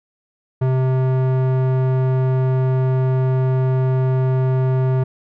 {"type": "tone with low-pass filter", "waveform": "square", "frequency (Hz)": 130, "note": "C3", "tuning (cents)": -11, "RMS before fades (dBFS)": -17, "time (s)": [0.61, 5.04], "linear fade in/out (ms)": 10, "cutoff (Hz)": 1000, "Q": 0.59, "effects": []}